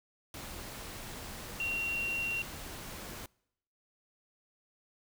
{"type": "tone in noise", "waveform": "sine", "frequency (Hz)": 2749, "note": "F7", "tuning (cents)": -28, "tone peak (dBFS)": -31, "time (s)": [1.6, 2.42], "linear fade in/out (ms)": 2, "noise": "pink", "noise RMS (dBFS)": -44, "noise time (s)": [0.34, 3.26], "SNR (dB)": 10, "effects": ["noise-tail reverb RT60 0.8 s tail -26 dB re dry"]}